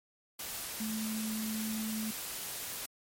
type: tone in noise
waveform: sine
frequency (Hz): 218.4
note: A3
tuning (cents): -13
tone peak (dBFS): -34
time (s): 0.8-2.11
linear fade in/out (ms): 5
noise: white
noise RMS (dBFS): -40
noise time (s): 0.39-2.86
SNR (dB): +3
effects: MP3 64 kbps